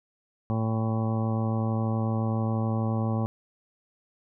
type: harmonic tone with a mistuned harmonic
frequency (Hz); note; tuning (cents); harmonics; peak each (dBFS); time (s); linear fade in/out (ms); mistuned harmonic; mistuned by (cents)
111.6; A2; +25; 1 / 2 / 3 / 4 / 5 / 6 / 7 / 8 / 9 / 10; -26 / -29 / -38 / -40 / -37 / -46 / -38 / -47 / -42 / -43; 0.5-3.26; 0; 8; -50
effects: none